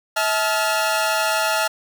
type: tone cluster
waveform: sawtooth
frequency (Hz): 645 / 864 / 1398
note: E5 / A5 / F6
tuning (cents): -38 / -32 / +1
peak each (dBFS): -19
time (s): 0.16-1.68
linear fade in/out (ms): 10
effects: none